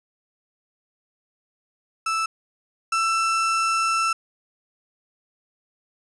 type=tone pair in turn; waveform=35% pulse; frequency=1318.5 / 1332.3 Hz; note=E6 / E6; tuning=0 / +18 cents; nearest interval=unison; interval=18 cents; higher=second; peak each=-20 / -18 dBFS; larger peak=second; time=2.06-2.26 / 2.92-4.13 s; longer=second; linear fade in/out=5 ms; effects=resampled to 22050 Hz + 9-bit